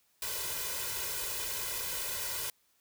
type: noise with comb filter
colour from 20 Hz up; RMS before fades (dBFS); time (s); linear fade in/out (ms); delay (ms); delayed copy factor
white; -36; 0.22-2.5; 2; 2; +0.9
effects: white hiss -71 dBFS RMS until 2.8 s